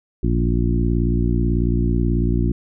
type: harmonic tone with a mistuned harmonic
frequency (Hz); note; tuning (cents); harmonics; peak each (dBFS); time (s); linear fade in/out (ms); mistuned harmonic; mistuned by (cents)
58.27; A#1; 0; 1 / 2 / 3 / 4 / 5 / 6; -19 / -22 / -24 / -25 / -26 / -27; 0.23-2.52; 5; 1; -86
effects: none